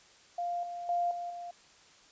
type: tone with level steps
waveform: sine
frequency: 698.5 Hz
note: F5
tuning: in tune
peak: -31 / -37 / -27 / -35 / -39 dBFS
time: 0.38-1.51 s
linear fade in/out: 5 ms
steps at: 0.63 / 0.89 / 1.11 / 1.3 s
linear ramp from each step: 2 ms
effects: white hiss -59 dBFS RMS until 2.11 s + resampled to 16000 Hz